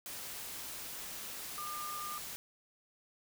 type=tone in noise; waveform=sine; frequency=1205 Hz; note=D6; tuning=44 cents sharp; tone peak=-40 dBFS; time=1.58-2.18 s; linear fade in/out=0 ms; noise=white; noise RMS=-44 dBFS; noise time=0.06-2.36 s; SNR=+1 dB; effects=none

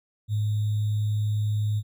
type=tone with sample-and-hold; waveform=sine; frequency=105.6 Hz; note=G#2; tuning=29 cents sharp; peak=-22 dBFS; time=0.28-1.83 s; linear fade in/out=50 ms; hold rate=3675 Hz; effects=none

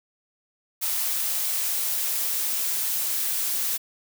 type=noise with high-pass filter sweep; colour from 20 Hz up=blue; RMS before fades=-26 dBFS; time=0.81-3.78 s; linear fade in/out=20 ms; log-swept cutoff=730 to 210 Hz; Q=1.5; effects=none

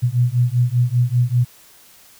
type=beating tone pair; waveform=sine; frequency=120 / 125.1 Hz; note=B2 / B2; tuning=-49 / +23 cents; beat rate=5.1 Hz; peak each=-17 dBFS; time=0.02-1.45 s; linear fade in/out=20 ms; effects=white hiss -48 dBFS RMS until 2.19 s

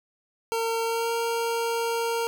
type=tone with pitch glide; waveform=25% pulse; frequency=456.2 to 462.8 Hz; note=A#4 to A#4; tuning=-37 to -13 cents; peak=-21 dBFS; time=0.52-2.27 s; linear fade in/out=0 ms; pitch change=+24 cents; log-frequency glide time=0.83-1.12 s; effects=none

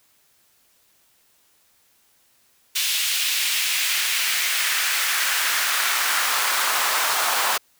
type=noise with high-pass filter sweep; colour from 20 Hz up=pink; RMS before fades=-22 dBFS; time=2.75-7.58 s; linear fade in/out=10 ms; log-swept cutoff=3100 to 890 Hz; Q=1.5; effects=white hiss -61 dBFS RMS until 7.79 s

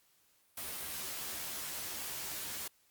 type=noise with comb filter; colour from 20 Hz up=white; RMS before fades=-41 dBFS; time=0.57-2.68 s; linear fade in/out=5 ms; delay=13 ms; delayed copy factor=+0.8; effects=white hiss -70 dBFS RMS until 2.9 s + Opus 48 kbps

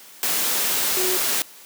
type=tone in noise; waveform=sine; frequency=370 Hz; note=F#4; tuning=in tune; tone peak=-24 dBFS; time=0.97-1.17 s; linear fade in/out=0 ms; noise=white; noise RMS=-22 dBFS; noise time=0.23-1.42 s; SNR=-5 dB; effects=white hiss -45 dBFS RMS until 1.65 s + high-pass 200 Hz 12 dB/octave

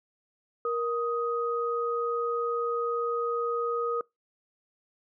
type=tone pair together; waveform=sine; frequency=470.3 / 1251.2 Hz; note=A#4 / D#6; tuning=+15 / +9 cents; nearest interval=octave + perfect fourth; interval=1694 cents; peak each=-28 / -30 dBFS; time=0.65-4.01 s; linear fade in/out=2 ms; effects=noise-tail reverb RT60 0.2 s tail -25 dB re dry

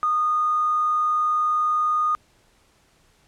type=tone with tanh clipping; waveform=triangle; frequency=1230 Hz; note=D#6; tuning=20 cents flat; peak=-18 dBFS; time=0.03-2.15 s; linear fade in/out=0 ms; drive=2 dB; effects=pink hiss -60 dBFS RMS until 3.27 s + low-pass 10000 Hz 12 dB/octave

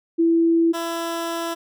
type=tone pair in turn; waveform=sine / 15% pulse; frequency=332.3 / 334.8 Hz; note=E4 / E4; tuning=+14 / +27 cents; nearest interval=unison; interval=13 cents; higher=second; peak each=-14 / -18 dBFS; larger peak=first; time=0.18-0.73 / 0.73-1.55 s; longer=second; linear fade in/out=20 ms; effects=none

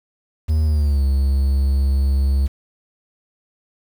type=tone with pitch glide; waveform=triangle; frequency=77.9 to 68.21 Hz; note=D#2 to C#2; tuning=+3 to -27 cents; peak=-12 dBFS; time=0.48-2.48 s; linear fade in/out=20 ms; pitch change=-230 cents; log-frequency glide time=0.64-1.04 s; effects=7-bit

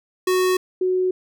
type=tone pair in turn; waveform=square / sine; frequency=369.1 / 369.1 Hz; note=F#4 / F#4; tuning=-4 / -4 cents; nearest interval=unison; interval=0 cents; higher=neither; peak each=-17 dBFS; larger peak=neither; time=0.27-0.57 / 0.81-1.11 s; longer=neither; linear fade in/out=5 ms; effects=none

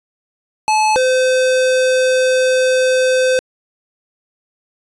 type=tone pair in turn; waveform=square; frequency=862 / 513.6 Hz; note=A5 / C5; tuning=-36 / -32 cents; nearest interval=major sixth; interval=896 cents; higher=first; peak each=-12 dBFS; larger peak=neither; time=0.68-0.96 / 0.96-3.39 s; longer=second; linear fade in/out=0 ms; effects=resampled to 22050 Hz

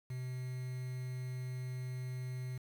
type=tone with quantisation; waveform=triangle; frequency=127.1 Hz; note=C3; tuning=50 cents flat; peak=-36 dBFS; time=0.1-2.58 s; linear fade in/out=5 ms; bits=9; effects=none

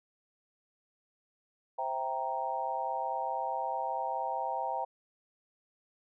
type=chord; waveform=sine; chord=C dominant seventh; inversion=none; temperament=equal; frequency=523.3 / 659.3 / 784 / 932.3 Hz; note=C5 / E5 / G5 / Bb5; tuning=0 / 0 / 0 / 0 cents; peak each=-40 / -39 / -35 / -35 dBFS; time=1.78-4.85 s; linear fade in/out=10 ms; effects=none

